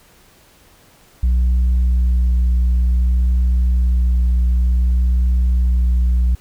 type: tone with vibrato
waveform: sine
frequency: 61.3 Hz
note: B1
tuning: 12 cents flat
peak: -9 dBFS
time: 1.23-6.35 s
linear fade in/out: 5 ms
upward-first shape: sine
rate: 0.56 Hz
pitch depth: 11 cents each way
effects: tanh soft clip ceiling -11 dBFS + pink hiss -50 dBFS RMS until 6.4 s